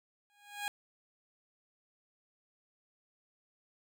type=tone with exponential growth; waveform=15% pulse; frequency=821 Hz; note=G#5; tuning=20 cents flat; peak=-26 dBFS; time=0.3-0.68 s; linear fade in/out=0 ms; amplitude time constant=81 ms; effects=none